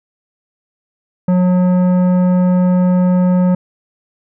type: tone with tanh clipping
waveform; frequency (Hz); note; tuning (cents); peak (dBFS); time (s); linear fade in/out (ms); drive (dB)
sine; 181.2; F#3; -36; -11; 1.28-3.55; 5; 12
effects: none